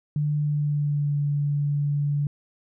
sine tone with pitch glide, 148.5 to 144.69 Hz, D3 to D3, +20 to -25 cents, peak -21 dBFS, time 0.16-2.27 s, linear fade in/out 2 ms, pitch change -45 cents, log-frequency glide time 0.37-1.17 s, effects none

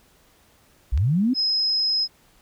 sine linear sweep, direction up, 49 to 269 Hz, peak -17 dBFS, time 0.92-1.34 s, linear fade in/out 10 ms
click, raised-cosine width 0.2 ms, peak -23 dBFS, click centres 0.976 s
sine tone, 5110 Hz, D#8, 45 cents sharp, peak -19 dBFS, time 1.34-2.08 s, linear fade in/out 50 ms
effects pink hiss -58 dBFS RMS until 2.41 s

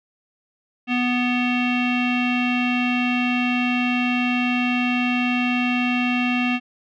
square tone with low-pass filter, 246.9 Hz, B3, in tune, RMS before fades -21 dBFS, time 0.87-6.6 s, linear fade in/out 50 ms, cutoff 2700 Hz, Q 6.1, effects none

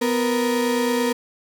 35% pulse tone pair together, 248.9 / 468.7 Hz, B3 / A#4, +14 / +9 cents, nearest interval major seventh, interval 1095 cents, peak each -20 dBFS, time 0.01-1.13 s, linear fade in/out 10 ms, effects none

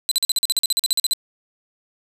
25% pulse tone bursts, 4032 Hz, B7, 35 cents sharp, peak -11 dBFS, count 16, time 0.09-1.134 s, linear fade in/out 0 ms, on 24 ms, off 44 ms, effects none

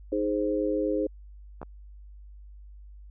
sine chord, Ab major, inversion second, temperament equal, 311.1 / 415.3 / 523.3 Hz, Eb4 / Ab4 / C5, 0 / 0 / 0 cents, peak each -28 / -29 / -29 dBFS, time 0.12-1.07 s, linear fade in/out 5 ms
clicks, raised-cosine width 1 ms, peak -24 dBFS, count 2, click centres 1.616 / 1.63 s
effects added 50 Hz sine -44 dBFS peak until 3.1 s

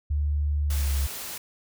sine tone with pitch glide, 73.42 to 69.58 Hz, D2 to C#2, 0 to +7 cents, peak -22 dBFS, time 0.1-1.07 s, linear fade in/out 10 ms, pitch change -93 cents, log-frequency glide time 0.69-0.83 s
white noise, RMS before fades -36 dBFS, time 0.7-1.38 s, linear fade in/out 5 ms
effects none

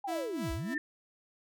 sine linear two-way sweep, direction down then up, 830.6 to 50.1 to 320.6 Hz, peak -34 dBFS, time 0.04-0.78 s, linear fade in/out 5 ms, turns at 0.52 s
sawtooth tone with tremolo, 329.6 Hz, E4, in tune, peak -31 dBFS, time 0.07-0.75 s, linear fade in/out 20 ms, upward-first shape sine, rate 3.1 Hz, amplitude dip 70%
sine tone with exponential growth, 1796 Hz, A6, 35 cents sharp, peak -29 dBFS, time 0.58-0.78 s, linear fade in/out 2 ms, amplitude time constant 43 ms
effects none

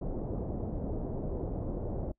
pink low-pass noise, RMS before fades -35 dBFS, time 0.01-2.12 s, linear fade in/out 10 ms, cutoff 630 Hz, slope 24 dB/octave, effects noise-tail reverb RT60 0.1 s tail -23 dB re dry

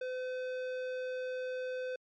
sine tone with tanh clipping, 509 Hz, C5, 48 cents flat, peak -37 dBFS, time 0.01-1.96 s, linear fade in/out 5 ms, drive 14 dB, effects MP3 96 kbps

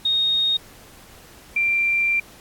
sine tone pair in turn, 3720 / 2364 Hz, A#7 / D7, -4 / +11 cents, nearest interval minor sixth, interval 785 cents, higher first, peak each -17 dBFS, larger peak neither, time 0.05-0.57 / 1.56-2.2 s, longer second, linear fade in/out 5 ms, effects pink hiss -47 dBFS RMS until 2.4 s + AAC 64 kbps

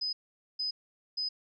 sine tone bursts, 5020 Hz, D#8, 15 cents sharp, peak -30 dBFS, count 3, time 0.01-1.29 s, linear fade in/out 10 ms, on 120 ms, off 460 ms, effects none

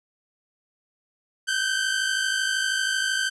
sawtooth tone pair together, 1522.2 / 1575 Hz, F#6 / G6, +49 / +8 cents, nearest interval minor second, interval 59 cents, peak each -22 dBFS, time 1.47-3.3 s, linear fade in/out 20 ms, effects resampled to 24000 Hz

